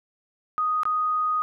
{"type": "tone with dropouts", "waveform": "sine", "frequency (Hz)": 1244.5, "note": "D#6", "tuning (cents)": 0, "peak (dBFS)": -21, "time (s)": [0.58, 1.42], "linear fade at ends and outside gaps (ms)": 0, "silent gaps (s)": [0.833, 0.854], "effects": []}